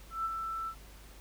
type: tone with ADSR envelope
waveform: sine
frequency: 1329 Hz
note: E6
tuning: 14 cents sharp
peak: -29 dBFS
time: 0.1-0.75 s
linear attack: 150 ms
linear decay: 31 ms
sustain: -5 dB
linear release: 74 ms
effects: added 50 Hz sine -51 dBFS peak until 1.2 s + pink hiss -56 dBFS RMS until 1.2 s